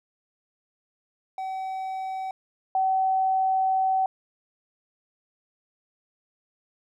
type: tone pair in turn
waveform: triangle / sine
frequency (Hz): 761 / 761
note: F#5 / F#5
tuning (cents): +48 / +48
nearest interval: unison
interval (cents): 0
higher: neither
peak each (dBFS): -27 / -20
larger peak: second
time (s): 1.38-2.31 / 2.75-4.06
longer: second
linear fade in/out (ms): 2
effects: none